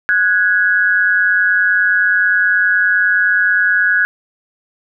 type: tone pair together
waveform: sine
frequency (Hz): 1470.8 / 1661.2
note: F#6 / G#6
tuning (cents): -11 / 0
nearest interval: major second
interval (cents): 211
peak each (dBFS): -13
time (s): 0.09-4.05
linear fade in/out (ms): 0
effects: none